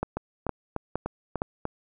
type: two click trains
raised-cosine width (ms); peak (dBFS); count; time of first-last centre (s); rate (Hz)
1; -13 / -15; 4 / 6; 0.03-1.419 / 0.17-1.654; 2.16 / 3.37
effects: none